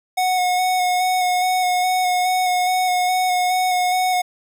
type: tone with vibrato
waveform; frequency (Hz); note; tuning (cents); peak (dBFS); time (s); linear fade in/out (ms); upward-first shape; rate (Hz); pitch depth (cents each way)
square; 732; F#5; -19; -17; 0.17-4.22; 10; square; 2.4; 15
effects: none